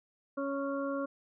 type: harmonic tone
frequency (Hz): 277.2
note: C#4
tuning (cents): 0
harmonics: 1 / 2 / 4 / 5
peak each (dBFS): -35 / -35 / -41 / -43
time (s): 0.37-1.06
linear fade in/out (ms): 10
effects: none